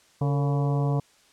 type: harmonic tone with a mistuned harmonic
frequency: 141.2 Hz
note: C#3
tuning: 32 cents sharp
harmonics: 1 / 2 / 3 / 4 / 5 / 6 / 7 / 8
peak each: -22 / -33 / -33 / -37 / -36 / -43 / -39 / -44 dBFS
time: 0.21-1 s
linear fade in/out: 5 ms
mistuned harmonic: 3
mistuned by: +89 cents
effects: white hiss -59 dBFS RMS until 1.32 s + low-pass 8000 Hz 12 dB/octave